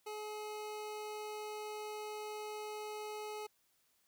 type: tone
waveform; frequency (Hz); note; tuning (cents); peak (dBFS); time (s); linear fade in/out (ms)
25% pulse; 424.4; G#4; +38; -38; 0.06-3.47; 10
effects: white hiss -75 dBFS RMS until 4.07 s